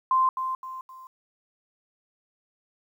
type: tone with echo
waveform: sine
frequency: 1042 Hz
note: C6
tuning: 7 cents flat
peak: -18 dBFS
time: 0.11-0.29 s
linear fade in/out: 2 ms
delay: 260 ms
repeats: 3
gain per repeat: -8 dB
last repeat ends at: 1.07 s
effects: 10-bit